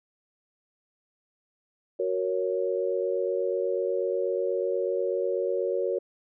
sine chord, F# major, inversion none, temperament equal, 370 / 466.2 / 554.4 Hz, F#4 / A#4 / C#5, 0 / 0 / 0 cents, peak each -29 dBFS, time 1.99-5.99 s, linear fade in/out 10 ms, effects none

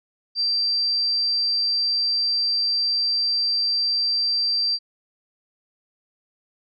sine tone, 4699 Hz, D8, in tune, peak -19 dBFS, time 0.35-4.79 s, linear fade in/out 50 ms, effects none

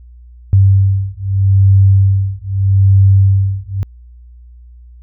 sine beating tone pair, 97 / 97.8 Hz, G2 / G2, -18 / -4 cents, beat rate 0.8 Hz, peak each -10 dBFS, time 0.53-3.83 s, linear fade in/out 0 ms, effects added 60 Hz sine -35 dBFS peak until 5.02 s

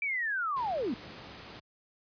sine linear sweep, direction down, 2349 to 204.9 Hz, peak -29 dBFS, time 0.02-0.94 s, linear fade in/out 2 ms
pink noise, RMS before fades -46 dBFS, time 0.56-1.6 s, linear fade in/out 10 ms
effects high-pass 80 Hz 12 dB/octave + resampled to 11025 Hz

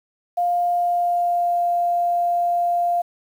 sine tone with pitch glide, 703 to 697.3 Hz, F5 to F5, +11 to -3 cents, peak -17 dBFS, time 0.37-3.02 s, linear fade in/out 10 ms, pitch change -14 cents, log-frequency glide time 0.67-1.66 s, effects 8-bit

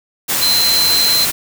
sine tone in noise, 4094 Hz, C8, 38 cents flat, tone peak -12 dBFS, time 0.41-1.26 s, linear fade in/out 20 ms, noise white, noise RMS -17 dBFS, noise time 0.28-1.32 s, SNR +2 dB, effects none

